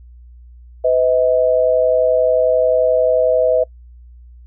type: tone pair together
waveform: sine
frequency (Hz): 505 / 636.3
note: B4 / D#5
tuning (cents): +39 / +39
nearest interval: major third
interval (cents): 400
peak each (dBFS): -14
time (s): 0.84-3.64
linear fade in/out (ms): 10
effects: noise-tail reverb RT60 0.1 s tail -24 dB re dry + added 60 Hz sine -38 dBFS peak until 4.46 s